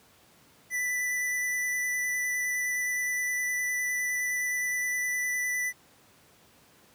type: tone with vibrato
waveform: square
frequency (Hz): 1984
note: B6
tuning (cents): +7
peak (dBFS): -28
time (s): 0.7-5.73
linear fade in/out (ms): 50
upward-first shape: square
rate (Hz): 9.7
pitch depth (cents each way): 9
effects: pink hiss -59 dBFS RMS until 6.94 s + high-pass 100 Hz 12 dB/octave